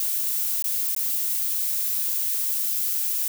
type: noise with dropouts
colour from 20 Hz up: violet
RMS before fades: -25 dBFS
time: 0-3.28 s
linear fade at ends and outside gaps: 1 ms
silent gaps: 0.624-0.642 / 0.949-0.963 s
effects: none